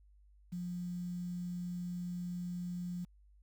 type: tone with quantisation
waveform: sine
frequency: 177.2 Hz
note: F3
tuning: 25 cents sharp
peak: -37 dBFS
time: 0.52-3.05 s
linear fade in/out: 10 ms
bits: 10
effects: added 50 Hz sine -60 dBFS peak until 3.42 s